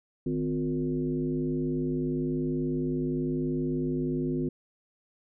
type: tone with frequency modulation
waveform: sine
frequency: 256.1 Hz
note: C4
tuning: 37 cents flat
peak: -26 dBFS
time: 0.26-4.49 s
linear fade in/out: 5 ms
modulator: 101 Hz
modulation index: 1.2
effects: none

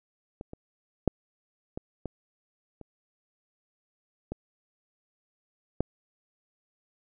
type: clicks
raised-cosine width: 2 ms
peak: -25 / -27 / -8 / -21 / -21 / -30 / -20 / -12 dBFS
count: 8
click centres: 0.411 / 0.534 / 1.077 / 1.775 / 2.057 / 2.813 / 4.32 / 5.806 s
effects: none

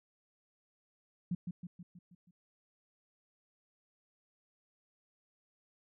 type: tone with echo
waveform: sine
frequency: 176.9 Hz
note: F3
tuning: 23 cents sharp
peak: -31 dBFS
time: 1.31-1.35 s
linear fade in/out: 5 ms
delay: 160 ms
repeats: 6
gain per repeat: -5 dB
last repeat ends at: 2.31 s
effects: none

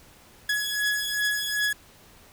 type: beating tone pair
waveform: sawtooth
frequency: 1682 / 1684.6 Hz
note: G#6 / G#6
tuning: +22 / +24 cents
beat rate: 2.6 Hz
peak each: -23 / -25 dBFS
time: 0.49-1.73 s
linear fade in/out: 5 ms
effects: pink hiss -53 dBFS RMS until 2.32 s

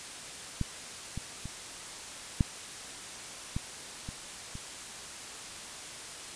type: clicks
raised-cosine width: 5 ms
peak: -17 / -23 / -26 / -11 / -19 / -26 / -28 dBFS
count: 7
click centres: 0.613 / 1.176 / 1.456 / 2.408 / 3.565 / 4.089 / 4.554 s
effects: white hiss -43 dBFS RMS until 6.35 s + resampled to 22050 Hz

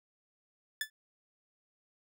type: tone with exponential decay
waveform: sawtooth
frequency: 1741 Hz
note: A6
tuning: 19 cents flat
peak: -25 dBFS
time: 0.81-0.9 s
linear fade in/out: 2 ms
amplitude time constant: 19 ms
effects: none

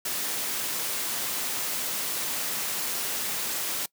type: noise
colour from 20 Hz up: white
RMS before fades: -30 dBFS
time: 0.05-3.86 s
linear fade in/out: 5 ms
effects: noise-tail reverb RT60 0.1 s tail -23 dB re dry + high-pass 150 Hz 12 dB/octave

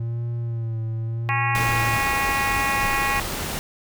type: tone with vibrato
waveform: triangle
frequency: 115.1 Hz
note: A#2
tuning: 22 cents flat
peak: -22 dBFS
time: 0-1.97 s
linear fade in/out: 5 ms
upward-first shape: sine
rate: 0.85 Hz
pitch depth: 44 cents each way
type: harmonic tone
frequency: 274.3 Hz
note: C#4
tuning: 18 cents flat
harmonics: 3 / 4 / 5 / 6 / 7 / 8 / 9 / 10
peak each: -27 / -26 / -37 / -33 / -27 / -32 / -28 / -35 dBFS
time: 1.29-3.2 s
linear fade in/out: 0 ms
type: noise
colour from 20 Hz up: pink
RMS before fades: -28 dBFS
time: 1.55-3.59 s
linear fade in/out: 0 ms
effects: none

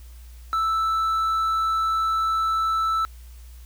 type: tone with hard clipping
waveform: sine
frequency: 1318.5 Hz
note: E6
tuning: in tune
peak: -21 dBFS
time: 0.53-3.05 s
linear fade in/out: 0 ms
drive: 3 dB
effects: added 60 Hz sine -40 dBFS peak until 3.65 s + white hiss -55 dBFS RMS until 3.65 s

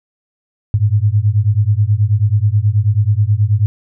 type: beating tone pair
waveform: sine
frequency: 100 / 109.3 Hz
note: G2 / A2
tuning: +35 / -11 cents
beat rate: 9.3 Hz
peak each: -13 / -13 dBFS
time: 0.74-3.66 s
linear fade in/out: 0 ms
effects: none

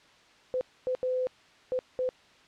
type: tone bursts at uneven times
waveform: sine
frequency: 509 Hz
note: C5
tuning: 48 cents flat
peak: -26 dBFS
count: 5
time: 0.54-0.61 / 0.87-0.95 / 1.03-1.27 / 1.72-1.79 / 1.99-2.09 s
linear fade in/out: 0 ms
effects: white hiss -58 dBFS RMS until 2.47 s + low-pass 4000 Hz 12 dB/octave

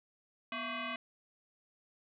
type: tone with frequency modulation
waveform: sine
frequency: 698.5 Hz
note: F5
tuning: in tune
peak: -36 dBFS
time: 0.52-0.96 s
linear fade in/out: 2 ms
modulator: 453 Hz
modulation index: 5.2
effects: none

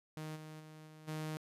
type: tone with level steps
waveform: sawtooth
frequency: 155.56 Hz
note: D#3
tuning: in tune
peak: -38 / -44 / -48 / -50 / -35 dBFS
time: 0.17-1.37 s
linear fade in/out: 0 ms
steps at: 0.35 / 0.59 / 0.86 / 1.07 s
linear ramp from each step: 20 ms
effects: resampled to 32000 Hz

